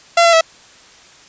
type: tone with pitch steps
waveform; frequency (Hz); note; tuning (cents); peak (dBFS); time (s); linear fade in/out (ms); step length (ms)
sawtooth; 682 / 676 / 652; F5 / E5 / E5; -41 / +43 / -19; -4; 0.17-0.41; 5; 80
effects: white hiss -44 dBFS RMS until 1.28 s + resampled to 16000 Hz